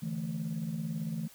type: chord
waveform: sine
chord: D suspended second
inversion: none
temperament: equal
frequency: 146.83 / 164.81 / 220 Hz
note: D3 / E3 / A3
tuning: 0 / 0 / 0 cents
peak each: -39 / -34 / -36 dBFS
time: 0.02-1.28 s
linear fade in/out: 10 ms
effects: tanh soft clip ceiling -27 dBFS + white hiss -56 dBFS RMS until 1.34 s